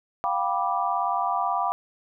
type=chord; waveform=sine; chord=G dominant seventh; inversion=third; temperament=just; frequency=705.6 / 784 / 980 / 1176 Hz; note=F5 / G5 / B5 / D6; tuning=+18 / 0 / -14 / +2 cents; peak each=-28 dBFS; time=0.24-1.72 s; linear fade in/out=0 ms; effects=none